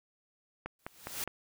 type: click train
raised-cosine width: 0.5 ms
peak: -23 dBFS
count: 4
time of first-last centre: 0.66-1.276 s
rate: 4.87 Hz
type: noise with exponential growth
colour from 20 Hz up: white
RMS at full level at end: -34 dBFS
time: 0.79-1.24 s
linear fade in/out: 2 ms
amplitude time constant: 96 ms
effects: none